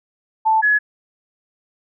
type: tone pair in turn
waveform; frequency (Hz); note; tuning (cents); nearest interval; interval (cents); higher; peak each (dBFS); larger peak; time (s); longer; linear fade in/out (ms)
sine; 880 / 1692.2; A5 / G#6; 0 / +32; major seventh; 1132; second; -12; neither; 0.45-0.62 / 0.62-0.79; neither; 20
effects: none